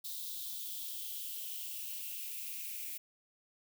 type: noise with high-pass filter sweep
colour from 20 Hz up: violet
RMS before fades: -42 dBFS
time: 0.04-2.98 s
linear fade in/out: 10 ms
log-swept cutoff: 3800 to 2300 Hz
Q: 5
effects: none